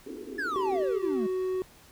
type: band-pass noise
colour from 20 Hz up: white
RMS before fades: -40 dBFS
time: 0.06-0.84 s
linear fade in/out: 5 ms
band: 250 to 450 Hz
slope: 96 dB/octave
type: exponential sweep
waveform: triangle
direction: down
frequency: 1760 to 201.6 Hz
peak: -27 dBFS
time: 0.38-1.27 s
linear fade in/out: 10 ms
type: tone with pitch glide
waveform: triangle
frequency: 383 to 372.1 Hz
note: G4 to F#4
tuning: -40 to +10 cents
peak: -25 dBFS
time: 0.56-1.62 s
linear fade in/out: 0 ms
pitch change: -50 cents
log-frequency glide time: 1.14-1.2 s
effects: pink hiss -55 dBFS RMS until 1.91 s